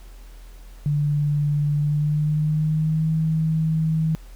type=tone with pitch glide; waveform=sine; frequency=146.83 to 159.2 Hz; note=D3 to D#3; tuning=0 to +40 cents; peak=-18 dBFS; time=0.86-4.15 s; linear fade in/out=0 ms; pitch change=+140 cents; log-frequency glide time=1.76-3.11 s; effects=added 41 Hz sine -39 dBFS peak until 4.35 s + pink hiss -53 dBFS RMS until 4.35 s